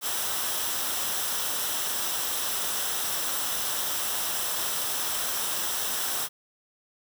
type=noise with comb filter; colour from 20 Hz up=white; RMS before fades=-29 dBFS; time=0.01-6.29 s; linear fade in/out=50 ms; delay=0.44 ms; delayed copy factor=-0.5; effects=none